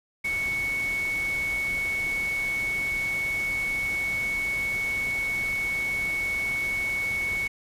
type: tone in noise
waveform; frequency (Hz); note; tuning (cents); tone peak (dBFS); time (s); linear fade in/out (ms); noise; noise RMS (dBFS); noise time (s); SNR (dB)
sine; 2217; C#7; 0; -25; 0.24-7.48; 10; pink; -39; 0.24-7.48; +11
effects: resampled to 32000 Hz